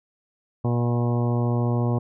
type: harmonic tone with a mistuned harmonic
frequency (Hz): 120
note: B2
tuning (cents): -49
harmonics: 1 / 2 / 3 / 4 / 5 / 6 / 7 / 8 / 9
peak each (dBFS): -21 / -27 / -31 / -33 / -35 / -37 / -38 / -39 / -40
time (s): 0.64-1.99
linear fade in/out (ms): 10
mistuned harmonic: 7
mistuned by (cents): -29
effects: none